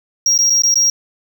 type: tone with dropouts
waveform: triangle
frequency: 5630 Hz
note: F8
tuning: 13 cents sharp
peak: -9 dBFS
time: 0.26-0.9 s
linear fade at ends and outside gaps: 2 ms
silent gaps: 0.378-0.388 / 0.498-0.503 / 0.621-0.635 / 0.742-0.756 s
effects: none